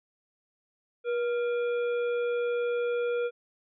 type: harmonic tone with a mistuned harmonic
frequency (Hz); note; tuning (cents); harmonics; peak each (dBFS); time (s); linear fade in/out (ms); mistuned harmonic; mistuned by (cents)
480.6; B4; -47; 1 / 3 / 5 / 7; -26 / -38 / -44 / -51; 1.04-3.31; 50; 3; -59
effects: none